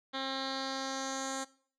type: tone with low-pass filter sweep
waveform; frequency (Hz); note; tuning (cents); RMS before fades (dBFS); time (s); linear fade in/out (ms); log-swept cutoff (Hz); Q
10% pulse; 267.5; C4; +38; -37; 0.13-1.45; 20; 3500 to 7800; 3.5
effects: noise-tail reverb RT60 0.5 s tail -20 dB re dry